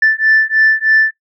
sine beating tone pair, 1760 / 1763.2 Hz, A6 / A6, 0 / +3 cents, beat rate 3.2 Hz, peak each -11 dBFS, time 0.02-1.11 s, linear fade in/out 5 ms, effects noise-tail reverb RT60 0.1 s tail -18 dB re dry + tanh soft clip ceiling -3 dBFS

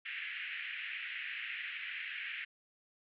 pink band-pass noise, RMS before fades -42 dBFS, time 0.05-2.45 s, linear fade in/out 10 ms, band 1700 to 2900 Hz, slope 48 dB/octave, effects none

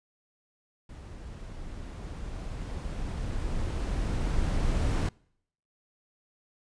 brown noise with level ramp, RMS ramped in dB -43 to -25 dBFS, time 0.89-5.09 s, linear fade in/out 5 ms, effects noise-tail reverb RT60 0.7 s tail -26 dB re dry + resampled to 22050 Hz

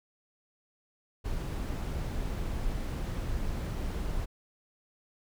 brown noise, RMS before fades -33 dBFS, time 1.24-4.26 s, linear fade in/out 20 ms, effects none

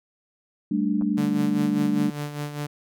sine chord, G suspended second, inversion none, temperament just, 196 / 220.5 / 294 Hz, G3 / A3 / D4, 0 / +4 / +2 cents, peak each -25 dBFS, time 0.71-2.1 s, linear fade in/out 5 ms
clicks, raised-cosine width 1 ms, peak -27 / -27 dBFS, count 2, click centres 1.012 / 1.021 s
sawtooth tone with tremolo, 146.83 Hz, D3, in tune, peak -23 dBFS, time 1.17-2.67 s, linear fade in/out 10 ms, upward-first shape sine, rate 5 Hz, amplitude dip 60%
effects none

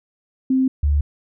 sine tone pair in turn, 261.6 / 72.59 Hz, C4 / D2, 0 / -20 cents, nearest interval octave + minor seventh, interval 2220 cents, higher first, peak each -14 dBFS, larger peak neither, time 0.5-0.68 / 0.83-1.01 s, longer neither, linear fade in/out 5 ms, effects none

